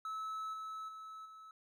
triangle tone with level steps, 1300 Hz, E6, 24 cents flat, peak -37 / -40 / -45 / -50 dBFS, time 0.05-1.51 s, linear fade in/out 2 ms, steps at 0.53 / 0.88 / 1.25 s, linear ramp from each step 10 ms, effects none

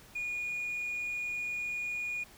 sine tone, 2444 Hz, D#7, 32 cents flat, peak -31 dBFS, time 0.15-2.24 s, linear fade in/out 10 ms, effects tanh soft clip ceiling -31 dBFS + pink hiss -56 dBFS RMS until 2.37 s

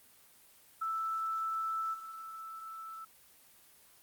sine tone with level steps, 1320 Hz, E6, 2 cents sharp, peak -32 / -42 dBFS, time 0.81-3.05 s, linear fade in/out 10 ms, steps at 1.93 s, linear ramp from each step 20 ms, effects white hiss -61 dBFS RMS until 4.02 s + Opus 24 kbps

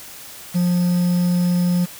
triangle tone with quantisation, 177 Hz, F3, 23 cents sharp, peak -13 dBFS, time 0.54-1.86 s, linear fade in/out 20 ms, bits 6, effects white hiss -38 dBFS RMS until 1.99 s

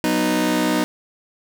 sawtooth chord, B major, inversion second, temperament just, 185.21 / 246.9 / 308.7 Hz, F#3 / B3 / D#4, +2 / 0 / -14 cents, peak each -21 / -18 / -16 dBFS, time 0.04-0.84 s, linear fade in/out 0 ms, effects none

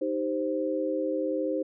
sine chord, C minor, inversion first, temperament equal, 311.1 / 392 / 523.3 Hz, Eb4 / G4 / C5, 0 / 0 / 0 cents, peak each -30 / -33 / -29 dBFS, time 0.01-1.63 s, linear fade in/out 10 ms, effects none

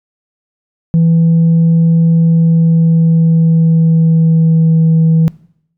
sine tone with pitch glide, 165.4 to 161.9 Hz, E3 to E3, +6 to -31 cents, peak -4 dBFS, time 0.94-5.28 s, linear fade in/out 0 ms, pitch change -37 cents, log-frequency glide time 2.1-4.79 s, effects noise-tail reverb RT60 0.7 s tail -22 dB re dry + tanh soft clip ceiling -4 dBFS

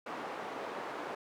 white band-pass noise, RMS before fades -41 dBFS, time 0.06-1.15 s, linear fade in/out 5 ms, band 310 to 1000 Hz, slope 12 dB/octave, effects none

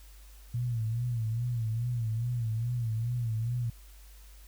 sine tone with vibrato, 116.54 Hz, A#2, in tune, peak -28 dBFS, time 0.54-3.7 s, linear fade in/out 5 ms, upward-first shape sine, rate 2.4 Hz, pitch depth 97 cents each way, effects added 50 Hz sine -49 dBFS peak until 4.47 s + white hiss -59 dBFS RMS until 4.47 s

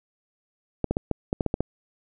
clicks, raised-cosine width 2 ms, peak -10 dBFS, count 9, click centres 0.843 / 0.91 / 0.969 / 1.113 / 1.329 / 1.408 / 1.463 / 1.541 / 1.606 s, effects none

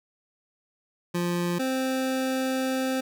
25% pulse tone pair in turn, 174.61 / 261.6 Hz, F3 / C4, 0 / 0 cents, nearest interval perfect fifth, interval 700 cents, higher second, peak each -21 dBFS, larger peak neither, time 1.14-1.59 / 1.59-3.01 s, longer second, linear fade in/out 10 ms, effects none

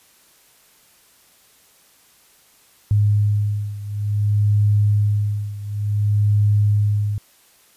sine beating tone pair, 103.6 / 104.16 Hz, G#2 / G#2, -4 / +6 cents, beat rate 0.56 Hz, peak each -17 / -20 dBFS, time 2.91-7.18 s, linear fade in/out 0 ms, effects white hiss -54 dBFS RMS until 7.76 s + resampled to 32000 Hz

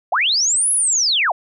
sine linear two-way sweep, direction up then down, 585 to 10780 to 585 Hz, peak -14 dBFS, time 0.12-1.32 s, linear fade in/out 5 ms, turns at 0.72 s, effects none

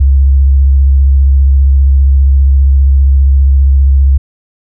sine tone with vibrato, 68 Hz, C#2, 33 cents flat, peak -3 dBFS, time 0-4.18 s, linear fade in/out 10 ms, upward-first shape sine, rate 15 Hz, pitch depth 39 cents each way, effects none

